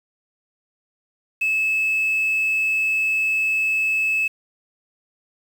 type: tone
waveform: sine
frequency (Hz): 2600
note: E7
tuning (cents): -24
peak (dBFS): -16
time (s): 1.41-4.28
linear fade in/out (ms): 10
effects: tanh soft clip ceiling -16 dBFS + 7-bit